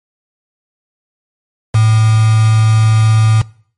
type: tone with quantisation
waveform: sine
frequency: 110 Hz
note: A2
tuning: in tune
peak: -6 dBFS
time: 1.74-3.42 s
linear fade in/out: 10 ms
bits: 3
effects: noise-tail reverb RT60 0.5 s tail -22 dB re dry + MP3 48 kbps